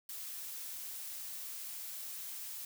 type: noise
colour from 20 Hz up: blue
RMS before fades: -44 dBFS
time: 0.09-2.65 s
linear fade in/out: 2 ms
effects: none